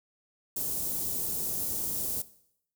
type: band-stop noise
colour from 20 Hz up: white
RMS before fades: -32 dBFS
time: 0.56-2.22 s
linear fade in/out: 5 ms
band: 440 to 8700 Hz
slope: 12 dB/octave
effects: noise-tail reverb RT60 0.7 s tail -17 dB re dry